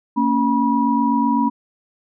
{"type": "tone cluster", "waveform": "sine", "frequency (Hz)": [230.1, 278, 969], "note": ["A#3", "C#4", "B5"], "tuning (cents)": [-22, 5, -33], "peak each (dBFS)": -19, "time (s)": [0.16, 1.5], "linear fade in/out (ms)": 20, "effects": []}